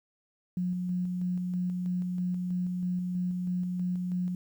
sine tone with tremolo, 180 Hz, F#3, 47 cents flat, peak -27 dBFS, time 0.57-4.35 s, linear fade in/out 2 ms, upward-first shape square, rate 3.1 Hz, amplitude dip 25%, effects 10-bit

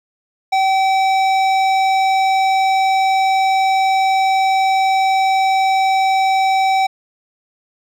sine tone with hard clipping, 768 Hz, G5, 36 cents flat, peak -14 dBFS, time 0.52-6.87 s, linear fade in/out 10 ms, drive 13 dB, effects none

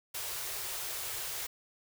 white band-stop noise, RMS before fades -38 dBFS, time 0.14-1.47 s, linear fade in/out 10 ms, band 150 to 340 Hz, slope 96 dB/octave, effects none

